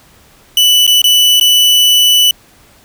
40% pulse tone with dropouts, 2974 Hz, F#7, 8 cents sharp, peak -5 dBFS, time 0.57-2.31 s, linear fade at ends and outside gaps 2 ms, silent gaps 0.867-0.876 / 1.018-1.041 / 1.399-1.41 s, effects pink hiss -45 dBFS RMS until 2.84 s

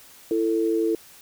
sine tone pair together, 333.2 / 444.8 Hz, E4 / A4, +19 / +19 cents, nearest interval perfect fourth, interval 500 cents, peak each -22 / -23 dBFS, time 0.31-0.95 s, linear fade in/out 2 ms, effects white hiss -49 dBFS RMS until 1.21 s

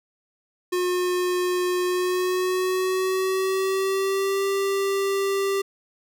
square tone with pitch glide, 360.4 to 393 Hz, F#4 to G4, -45 to +4 cents, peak -22 dBFS, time 0.72-5.62 s, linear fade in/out 10 ms, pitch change +149 cents, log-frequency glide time 1.83-4.46 s, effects none

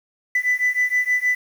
sine beating tone pair, 1989 / 1995.4 Hz, B6 / B6, +12 / +17 cents, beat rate 6.4 Hz, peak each -19 dBFS, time 0.35-1.35 s, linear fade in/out 5 ms, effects tanh soft clip ceiling -13 dBFS + 7-bit

